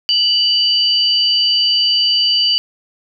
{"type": "tone pair together", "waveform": "sine", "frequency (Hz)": [2960, 4650], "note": ["F#7", "D8"], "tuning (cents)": [0, -18], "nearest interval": "minor sixth", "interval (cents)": 782, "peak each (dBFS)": -14, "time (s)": [0.09, 2.58], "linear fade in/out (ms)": 0, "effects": []}